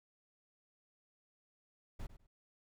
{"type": "noise with echo", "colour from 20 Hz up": "brown", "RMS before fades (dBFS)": -42, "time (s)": [1.99, 2.07], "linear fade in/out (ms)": 10, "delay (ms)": 100, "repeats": 2, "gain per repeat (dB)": -13, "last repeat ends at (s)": 2.27, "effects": []}